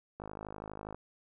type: click train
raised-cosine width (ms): 1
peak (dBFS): -28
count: 40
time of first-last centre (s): 0.2-0.946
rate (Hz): 52.3
effects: none